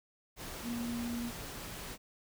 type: tone in noise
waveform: sine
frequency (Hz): 236.7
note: A#3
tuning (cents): +27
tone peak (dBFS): -35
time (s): 0.62-1.32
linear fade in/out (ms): 50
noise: pink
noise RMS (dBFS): -44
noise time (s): 0.36-1.98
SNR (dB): +6
effects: none